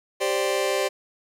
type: chord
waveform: sawtooth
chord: G suspended fourth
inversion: none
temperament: just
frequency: 392 / 522.7 / 588 Hz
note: G4 / C5 / D5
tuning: 0 / -2 / +2 cents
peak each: -22 dBFS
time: 0.2-0.89 s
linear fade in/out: 20 ms
effects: low-pass 12000 Hz 12 dB/octave + 9-bit